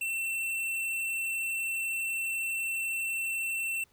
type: tone with hard clipping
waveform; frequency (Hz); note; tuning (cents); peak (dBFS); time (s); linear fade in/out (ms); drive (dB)
sine; 2694; E7; +37; -31; 0.01-3.84; 5; 14
effects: pink hiss -67 dBFS RMS until 3.92 s